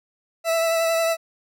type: tone with vibrato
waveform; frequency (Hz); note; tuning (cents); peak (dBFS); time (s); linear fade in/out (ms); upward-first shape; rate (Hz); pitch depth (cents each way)
40% pulse; 659.3; E5; 0; -18; 0.44-1.17; 50; triangle; 11; 20
effects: none